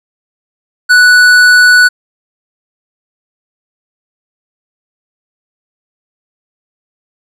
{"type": "tone with tanh clipping", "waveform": "sine", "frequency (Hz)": 1480, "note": "F#6", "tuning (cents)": 0, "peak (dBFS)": -4, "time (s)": [0.89, 1.89], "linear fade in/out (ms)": 20, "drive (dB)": 13, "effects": []}